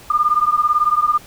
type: beating tone pair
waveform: sine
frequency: 1200 / 1218 Hz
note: D6 / D#6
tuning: +37 / -37 cents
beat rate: 18 Hz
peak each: -16 / -16 dBFS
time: 0.1-1.18 s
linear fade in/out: 5 ms
effects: pink hiss -42 dBFS RMS until 1.26 s

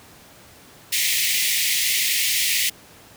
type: high-pass noise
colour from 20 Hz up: pink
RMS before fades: -21 dBFS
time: 0.92-2.7 s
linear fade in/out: 10 ms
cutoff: 1900 Hz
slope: 96 dB/octave
effects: pink hiss -47 dBFS RMS until 3.16 s + high-pass 80 Hz 12 dB/octave

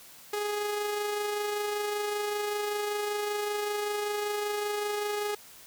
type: tone with amplitude modulation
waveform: sawtooth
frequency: 415.3 Hz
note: G#4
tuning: in tune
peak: -24 dBFS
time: 0.33-5.35 s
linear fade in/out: 5 ms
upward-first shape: sine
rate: 25.2 Hz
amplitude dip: 30%
effects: white hiss -51 dBFS RMS until 5.66 s

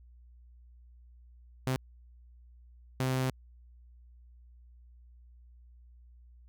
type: tone bursts at uneven times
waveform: sawtooth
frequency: 130 Hz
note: C3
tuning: 11 cents flat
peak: -24 dBFS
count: 2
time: 1.67-1.76 / 3-3.3 s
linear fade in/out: 0 ms
effects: added 60 Hz sine -53 dBFS peak until 6.48 s

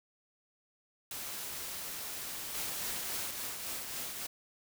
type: noise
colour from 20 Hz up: white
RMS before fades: -41 dBFS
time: 1.11-3.31 s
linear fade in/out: 2 ms
type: noise with tremolo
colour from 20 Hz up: white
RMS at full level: -38 dBFS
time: 2.54-4.27 s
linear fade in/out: 10 ms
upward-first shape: triangle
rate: 3.6 Hz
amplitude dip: 45%
effects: none

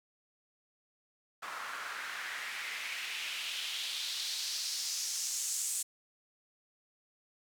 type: noise with band-pass filter sweep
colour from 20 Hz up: white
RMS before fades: -38 dBFS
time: 1.42-5.83 s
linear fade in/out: 10 ms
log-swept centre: 1200 to 8000 Hz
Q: 2.4
effects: none

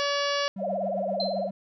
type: harmonic tone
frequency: 570 Hz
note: C#5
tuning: 48 cents sharp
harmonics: 1 / 2 / 3 / 4 / 5 / 6 / 7 / 8 / 9 / 10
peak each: -28 / -31 / -33 / -38 / -34 / -37 / -41 / -36 / -38 / -41 dBFS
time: 0-0.48 s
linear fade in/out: 0 ms
type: tone with tremolo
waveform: triangle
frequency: 194.2 Hz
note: G3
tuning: 16 cents flat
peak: -30 dBFS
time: 0.56-1.51 s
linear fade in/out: 5 ms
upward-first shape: sine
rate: 7.6 Hz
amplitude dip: 55%
type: tone with vibrato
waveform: sine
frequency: 623 Hz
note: D#5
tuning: 2 cents sharp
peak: -26 dBFS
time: 0.58-1.51 s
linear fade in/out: 50 ms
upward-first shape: triangle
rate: 18 Hz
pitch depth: 280 cents each way
type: tone with exponential decay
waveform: sine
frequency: 4108 Hz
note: C8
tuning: 33 cents flat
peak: -25 dBFS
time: 1.2-1.5 s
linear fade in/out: 2 ms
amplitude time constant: 65 ms
effects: none

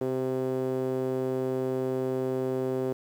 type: tone with band-pass filter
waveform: sawtooth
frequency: 130 Hz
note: C3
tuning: 11 cents flat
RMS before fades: -29 dBFS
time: 0.01-2.93 s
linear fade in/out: 5 ms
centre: 410 Hz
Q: 2.6
effects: 9-bit

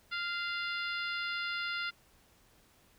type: harmonic tone with a mistuned harmonic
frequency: 698.5 Hz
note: F5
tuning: in tune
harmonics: 2 / 3 / 4 / 5 / 6 / 7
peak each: -36 / -40 / -42 / -44 / -46 / -47 dBFS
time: 0.11-1.91 s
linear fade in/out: 20 ms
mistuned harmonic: 3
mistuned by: -23 cents
effects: pink hiss -65 dBFS RMS until 2.98 s

